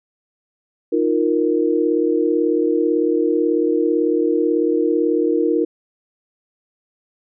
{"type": "chord", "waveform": "sine", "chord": "Eb suspended second", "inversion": "none", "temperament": "equal", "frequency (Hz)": [311.1, 349.2, 466.2], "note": ["Eb4", "F4", "Bb4"], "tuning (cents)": [0, 0, 0], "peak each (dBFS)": -19, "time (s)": [0.92, 5.65], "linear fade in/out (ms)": 10, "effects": []}